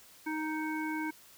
harmonic tone with a mistuned harmonic, 311.1 Hz, D#4, in tune, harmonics 1 / 3 / 5 / 7, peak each -34 / -39 / -41 / -42 dBFS, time 0.26-1.11 s, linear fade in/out 10 ms, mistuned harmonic 7, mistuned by +29 cents, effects white hiss -57 dBFS RMS until 1.37 s

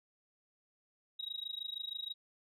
sine tone with amplitude modulation, 3815 Hz, A#7, 39 cents sharp, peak -34 dBFS, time 1.19-2.14 s, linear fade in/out 10 ms, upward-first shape sine, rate 26.3 Hz, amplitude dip 95%, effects tanh soft clip ceiling -33 dBFS

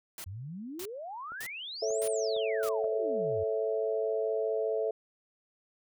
white noise bursts, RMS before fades -42 dBFS, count 5, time 0.18-2.69 s, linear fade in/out 2 ms, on 62 ms, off 550 ms
sine exponential two-way sweep, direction up then down, 85 to 9910 to 85 Hz, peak -38 dBFS, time 0.26-3.44 s, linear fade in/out 10 ms, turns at 2.07 s
clicks, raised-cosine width 1 ms, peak -37 dBFS, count 4, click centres 1.32 / 1.906 / 2.365 / 2.843 s
sine chord, A major, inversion none, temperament equal, 440 / 554.4 / 659.3 Hz, A4 / C#5 / E5, 0 / 0 / 0 cents, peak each -30 / -36 / -33 dBFS, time 1.82-4.91 s, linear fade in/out 5 ms
effects none

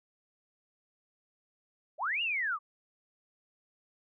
sine linear two-way sweep, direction up then down, 523.3 to 2889 to 1104 Hz, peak -29 dBFS, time 1.98-2.59 s, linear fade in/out 50 ms, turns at 2.22 s, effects none

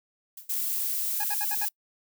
violet noise with exponential decay, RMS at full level -38 dBFS, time 0.37-0.56 s, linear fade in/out 5 ms, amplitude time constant 41 ms
violet noise, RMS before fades -29 dBFS, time 0.49-1.69 s, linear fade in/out 10 ms
25% pulse tone bursts, 830.6 Hz, G#5, in tune, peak -27 dBFS, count 5, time 1.2-1.653 s, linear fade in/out 5 ms, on 41 ms, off 62 ms
effects noise-tail reverb RT60 0.1 s tail -26 dB re dry

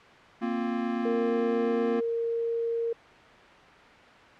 square chord, Bb suspended second, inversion none, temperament equal, 233.1 / 261.6 / 349.2 Hz, Bb3 / C4 / F4, 0 / 0 / 0 cents, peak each -30 / -34 / -35 dBFS, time 0.41-2.01 s, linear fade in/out 20 ms
sine tone, 462.8 Hz, A#4, 13 cents flat, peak -26 dBFS, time 1.05-2.93 s, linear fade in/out 5 ms
effects white hiss -50 dBFS RMS until 4.39 s + low-pass 2000 Hz 12 dB/octave

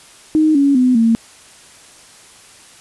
sine tone with pitch steps, 311.1 / 280.4 / 252.7 / 227.7 Hz, D#4 / C#4 / B3 / A#3, 0 / +20 / +40 / -40 cents, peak -9 dBFS, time 0.35-1.15 s, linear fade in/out 0 ms, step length 200 ms, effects white hiss -43 dBFS RMS until 2.8 s + resampled to 24000 Hz

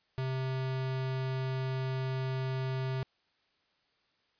square tone, 131.2 Hz, C3, 5 cents sharp, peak -32 dBFS, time 0.18-3.03 s, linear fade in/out 0 ms, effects white hiss -73 dBFS RMS until 4.39 s + resampled to 11025 Hz

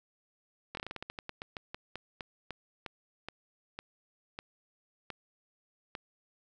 slowing click train, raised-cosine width 0.3 ms, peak -23 dBFS, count 23, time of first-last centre 0.75-5.952 s, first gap 22 ms, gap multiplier 1.19, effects none

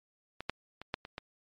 clicks, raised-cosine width 0.3 ms, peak -22 / -15 / -27 / -15 / -27 / -22 dBFS, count 6, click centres 0.406 / 0.496 / 0.816 / 0.941 / 1.051 / 1.181 s, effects MP3 48 kbps

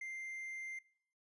triangle tone, 2093 Hz, C7, in tune, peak -40 dBFS, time 0.01-0.79 s, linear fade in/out 5 ms, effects noise-tail reverb RT60 0.6 s tail -23 dB re dry + resampled to 24000 Hz

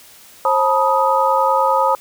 sine tone cluster, 534 / 873 / 963 / 1250 Hz, C5 / A5 / B5 / D#6, +35 / -14 / -44 / +8 cents, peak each -18 dBFS, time 0.45-1.95 s, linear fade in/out 2 ms, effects white hiss -44 dBFS RMS until 2 s

